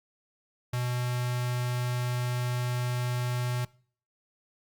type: tone with notch filter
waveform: square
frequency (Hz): 123.4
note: B2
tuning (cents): -1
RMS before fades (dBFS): -30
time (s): 0.73-3.65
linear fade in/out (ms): 5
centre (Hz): 280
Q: 0.68
effects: noise-tail reverb RT60 0.5 s tail -23 dB re dry + Opus 48 kbps